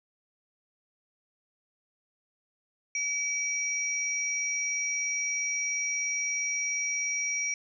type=tone pair together; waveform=sine; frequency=2294 / 5729 Hz; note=D7 / F8; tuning=-41 / +43 cents; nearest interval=octave + major third; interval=1584 cents; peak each=-30 / -31 dBFS; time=2.95-7.54 s; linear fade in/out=2 ms; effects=none